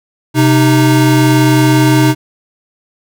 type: tone pair together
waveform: square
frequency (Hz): 129.79 / 308.7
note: C3 / D#4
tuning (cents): -14 / -14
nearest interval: octave + minor third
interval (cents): 1500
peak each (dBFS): -10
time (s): 0.34-2.15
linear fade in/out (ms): 50
effects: none